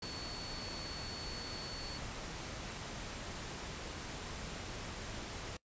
sine tone in noise, 4435 Hz, C#8, in tune, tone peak -45 dBFS, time 0.02-1.98 s, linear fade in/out 5 ms, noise pink, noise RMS -44 dBFS, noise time 0.02-5.57 s, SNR -4 dB, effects noise-tail reverb RT60 0.1 s tail -22 dB re dry + resampled to 16000 Hz

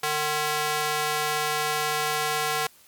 square tone with high-pass filter, 151.5 Hz, D#3, 46 cents flat, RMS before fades -26 dBFS, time 0.03-2.67 s, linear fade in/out 5 ms, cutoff 760 Hz, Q 0.76, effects white hiss -55 dBFS RMS until 2.87 s + MP3 96 kbps

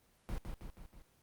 brown noise with echo, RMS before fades -38 dBFS, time 0.29-0.38 s, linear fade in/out 0 ms, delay 160 ms, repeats 4, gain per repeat -4 dB, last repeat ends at 1.02 s, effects pink hiss -70 dBFS RMS until 1.22 s + Opus 24 kbps

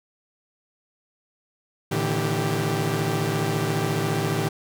sawtooth tone cluster, 112.3 / 147.4 / 161.9 / 391.6 Hz, A2 / D3 / E3 / G4, +36 / +7 / -31 / -2 cents, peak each -24 dBFS, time 1.91-4.49 s, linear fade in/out 10 ms, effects none

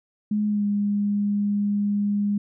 sine tone with pitch glide, 210 to 204.4 Hz, G#3 to G#3, +19 to -27 cents, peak -20 dBFS, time 0.31-2.38 s, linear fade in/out 5 ms, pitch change -46 cents, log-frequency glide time 0.47-0.65 s, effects none

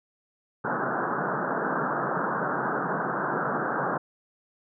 white band-pass noise, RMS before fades -28 dBFS, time 0.64-3.98 s, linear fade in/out 10 ms, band 130 to 1600 Hz, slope 96 dB/octave, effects none

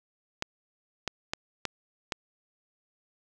clicks, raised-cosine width 0.2 ms, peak -12 dBFS, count 5, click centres 0.424 / 1.077 / 1.335 / 1.653 / 2.122 s, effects none

